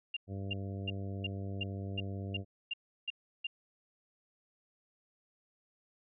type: tone bursts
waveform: sine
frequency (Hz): 2794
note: F7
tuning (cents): 0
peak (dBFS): -33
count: 10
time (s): 0.14-3.47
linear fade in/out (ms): 5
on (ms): 27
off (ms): 340
type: harmonic tone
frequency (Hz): 98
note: G2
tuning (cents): 0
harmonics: 1 / 2 / 3 / 4 / 5 / 6 / 7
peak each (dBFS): -38 / -44 / -48 / -50 / -52 / -54 / -55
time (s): 0.27-2.45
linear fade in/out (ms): 50
effects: none